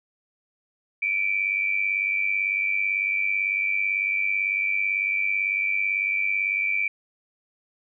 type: tone pair together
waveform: sine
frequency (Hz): 2309 / 2407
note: D7 / D7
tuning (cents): -30 / +42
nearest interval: minor second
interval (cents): 72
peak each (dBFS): -23 / -27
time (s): 1.02-6.88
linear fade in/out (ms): 5
effects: none